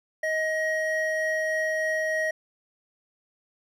triangle tone pair together, 629 / 1890.3 Hz, D#5 / A#6, +19 / +24 cents, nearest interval octave + perfect fifth, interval 1905 cents, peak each -25 dBFS, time 0.23-2.31 s, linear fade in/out 5 ms, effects none

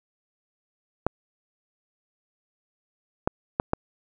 clicks, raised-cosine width 1 ms, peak -7 dBFS, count 4, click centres 1.066 / 3.275 / 3.599 / 3.734 s, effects none

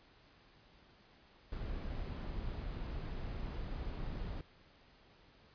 brown noise, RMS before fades -41 dBFS, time 1.52-4.41 s, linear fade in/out 2 ms, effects pink hiss -64 dBFS RMS until 5.54 s + resampled to 11025 Hz

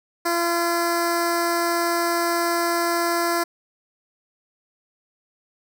10% pulse tone with notch filter, 341.6 Hz, F4, 38 cents flat, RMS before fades -22 dBFS, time 0.25-3.44 s, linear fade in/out 10 ms, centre 2700 Hz, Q 1.4, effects none

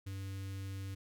square tone with notch filter, 96.9 Hz, G2, 20 cents flat, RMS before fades -42 dBFS, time 0.06-0.95 s, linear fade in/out 10 ms, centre 750 Hz, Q 0.52, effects none

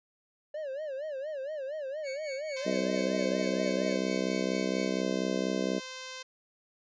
triangle tone with vibrato, 574 Hz, D5, 40 cents flat, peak -32 dBFS, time 0.54-3.97 s, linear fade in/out 5 ms, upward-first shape sine, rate 4.3 Hz, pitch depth 160 cents each way
sawtooth tone with tremolo, 2232 Hz, C#7, 11 cents sharp, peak -35 dBFS, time 2.03-5.02 s, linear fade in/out 50 ms, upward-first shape sine, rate 4.4 Hz, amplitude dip 75%
5% pulse tone, 517 Hz, C5, 21 cents flat, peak -28 dBFS, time 2.56-6.23 s, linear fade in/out 10 ms
harmonic tone, 64.2 Hz, C2, 32 cents flat, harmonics 3 / 4 / 5 / 6 / 7 / 8 / 9 / 10, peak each -34 / -35 / -36 / -37 / -37 / -38 / -39 / -39 dBFS, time 2.65-5.8 s, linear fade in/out 20 ms
effects resampled to 16000 Hz

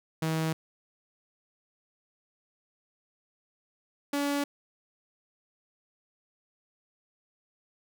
sawtooth tone pair in turn, 160 / 285.1 Hz, D#3 / C#4, +49 / +49 cents, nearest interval minor seventh, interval 1000 cents, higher second, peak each -23 dBFS, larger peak neither, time 0.22-0.53 / 4.13-4.44 s, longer neither, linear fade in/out 5 ms, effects none

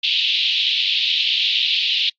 white band-pass noise, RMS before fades -19 dBFS, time 0.03-2.1 s, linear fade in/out 10 ms, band 2700 to 3900 Hz, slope 48 dB/octave, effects noise-tail reverb RT60 0.1 s tail -26 dB re dry + AAC 64 kbps

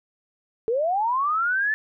sine linear sweep, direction up, 431.7 to 1768 Hz, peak -20 dBFS, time 0.68-1.74 s, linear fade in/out 0 ms, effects none

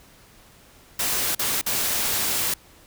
white noise with dropouts, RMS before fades -24 dBFS, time 0.99-2.54 s, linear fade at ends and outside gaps 5 ms, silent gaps 1.35-1.392 / 1.614-1.662 s, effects pink hiss -52 dBFS RMS until 2.86 s

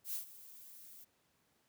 violet noise with ADSR envelope, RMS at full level -38 dBFS, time 0.04-1.05 s, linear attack 98 ms, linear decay 110 ms, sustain -17 dB, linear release 17 ms, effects pink hiss -75 dBFS RMS until 1.68 s + high-pass 100 Hz 12 dB/octave

